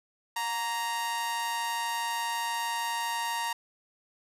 sawtooth tone with amplitude modulation, 932.3 Hz, A#5, in tune, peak -23 dBFS, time 0.36-3.53 s, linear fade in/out 5 ms, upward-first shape sine, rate 212 Hz, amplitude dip 55%, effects resampled to 32000 Hz

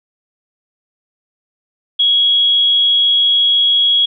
sine tone with amplitude modulation, 3322 Hz, G#7, in tune, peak -8 dBFS, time 1.99-4.06 s, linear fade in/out 10 ms, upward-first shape sine, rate 244 Hz, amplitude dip 25%, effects none

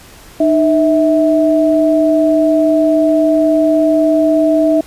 sine tone pair together, 306.6 / 649.7 Hz, D#4 / E5, -25 / -25 cents, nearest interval octave + minor second, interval 1300 cents, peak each -11 dBFS, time 0.4-4.81 s, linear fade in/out 5 ms, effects pink hiss -39 dBFS RMS until 4.86 s + resampled to 32000 Hz

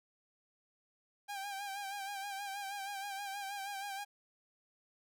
sawtooth tone with vibrato, 796 Hz, G5, 26 cents sharp, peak -36 dBFS, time 1.28-4.05 s, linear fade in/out 20 ms, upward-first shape sine, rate 6.3 Hz, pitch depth 51 cents each way, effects none

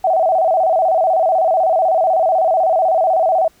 sine tone with vibrato, 698.5 Hz, F5, in tune, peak -11 dBFS, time 0.04-3.48 s, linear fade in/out 5 ms, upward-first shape square, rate 16 Hz, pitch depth 130 cents each way, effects pink hiss -53 dBFS RMS until 3.6 s

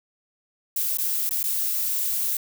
violet noise with dropouts, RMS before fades -25 dBFS, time 0.76-2.37 s, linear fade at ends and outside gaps 2 ms, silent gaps 0.972-0.985 / 1.292-1.309 / 1.43-1.439 s, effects none

